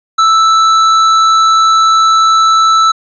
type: tone with hard clipping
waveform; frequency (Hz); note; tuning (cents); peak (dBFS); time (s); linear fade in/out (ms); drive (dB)
sine; 1318.5; E6; 0; -7; 0.18-2.92; 10; 10
effects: resampled to 16000 Hz